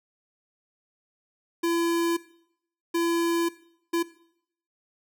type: tone bursts at uneven times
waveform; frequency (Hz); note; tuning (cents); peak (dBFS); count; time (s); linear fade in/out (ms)
square; 337.7; E4; +42; -23; 3; 1.63-2.17 / 2.94-3.49 / 3.93-4.03; 10
effects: noise-tail reverb RT60 0.7 s tail -19 dB re dry